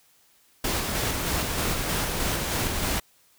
pink noise with tremolo, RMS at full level -26 dBFS, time 0.64-3 s, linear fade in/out 5 ms, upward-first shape square, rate 3.2 Hz, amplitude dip 25%, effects white hiss -61 dBFS RMS until 3.38 s

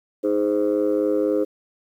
sine chord, Ab major, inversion second, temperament just, 311.5 / 415.3 / 519.1 Hz, Eb4 / Ab4 / C5, +2 / 0 / -14 cents, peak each -21 dBFS, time 0.23-1.45 s, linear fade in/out 20 ms, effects tanh soft clip ceiling -12 dBFS + 9-bit

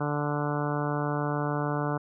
harmonic tone, 146.83 Hz, D3, in tune, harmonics 1 / 2 / 3 / 4 / 5 / 6 / 7 / 8 / 9 / 10, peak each -30 / -33 / -35 / -36 / -37 / -38 / -38 / -39 / -40 / -40 dBFS, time 0-1.98 s, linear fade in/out 10 ms, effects none

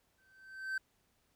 triangle tone with exponential growth, 1547 Hz, G6, 23 cents flat, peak -30 dBFS, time 0.18-0.78 s, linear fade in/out 5 ms, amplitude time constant 130 ms, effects pink hiss -75 dBFS RMS until 1.35 s

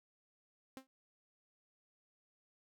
sawtooth tone with exponential decay, 264.1 Hz, C4, 16 cents sharp, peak -40 dBFS, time 0.77-0.87 s, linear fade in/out 0 ms, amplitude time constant 21 ms, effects none

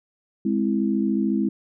sine chord, Ab augmented, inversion none, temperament equal, 207.7 / 261.6 / 329.6 Hz, Ab3 / C4 / E4, 0 / 0 / 0 cents, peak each -22 / -25 / -25 dBFS, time 0.45-1.49 s, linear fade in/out 5 ms, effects none

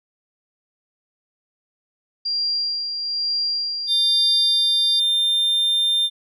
sine tone with tremolo, 4764 Hz, D8, 24 cents sharp, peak -19 dBFS, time 2.25-5 s, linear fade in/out 10 ms, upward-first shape sine, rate 1.1 Hz, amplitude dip 45%
triangle tone, 3600 Hz, A7, 39 cents sharp, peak -15 dBFS, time 3.87-6.1 s, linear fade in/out 50 ms
effects none

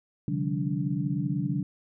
sine tone cluster, 132.7 / 148.1 / 178.5 / 198.9 / 288.6 Hz, C3 / D3 / F3 / G3 / D4, +25 / +15 / +38 / +25 / -30 cents, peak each -33 / -30 / -32 / -34 / -33 dBFS, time 0.28-1.63 s, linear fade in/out 2 ms, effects none

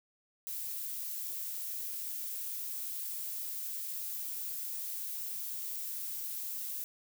violet noise, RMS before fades -39 dBFS, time 0.47-6.84 s, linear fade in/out 0 ms, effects none

